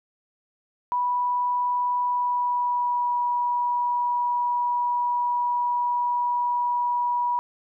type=tone with pitch glide; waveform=sine; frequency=982 to 970.2 Hz; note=B5 to B5; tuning=-10 to -31 cents; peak=-21 dBFS; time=0.92-7.39 s; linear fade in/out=0 ms; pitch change=-21 cents; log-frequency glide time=2.03-3.18 s; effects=none